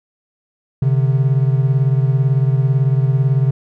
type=beating tone pair; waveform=triangle; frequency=131.3 / 149.3 Hz; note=C3 / D3; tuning=+6 / +29 cents; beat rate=18 Hz; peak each=-11 / -16 dBFS; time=0.82-3.51 s; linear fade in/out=5 ms; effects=none